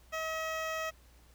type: tone with notch filter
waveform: 15% pulse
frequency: 639 Hz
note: D#5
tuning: 46 cents sharp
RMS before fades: -36 dBFS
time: 0.12-0.91 s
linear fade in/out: 20 ms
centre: 10000 Hz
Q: 0.89
effects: added 60 Hz sine -58 dBFS peak until 1.34 s + pink hiss -64 dBFS RMS until 1.34 s